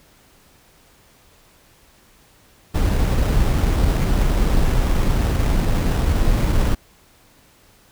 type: noise with sample-and-hold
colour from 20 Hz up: brown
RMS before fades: -17 dBFS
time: 2.74-6.75 s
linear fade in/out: 10 ms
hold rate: 4410 Hz
effects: pink hiss -53 dBFS RMS until 7.91 s